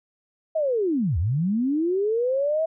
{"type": "linear two-way sweep", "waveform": "sine", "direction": "down then up", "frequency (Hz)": [655, 73.42, 655], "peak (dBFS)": -20, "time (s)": [0.55, 2.66], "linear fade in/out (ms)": 10, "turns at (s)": 1.18, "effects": []}